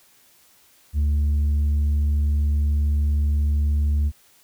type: tone with tanh clipping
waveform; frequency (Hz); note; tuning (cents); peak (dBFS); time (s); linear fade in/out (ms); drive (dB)
sine; 73.42; D2; 0; -18; 0.93-4.12; 50; 3
effects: white hiss -56 dBFS RMS until 4.43 s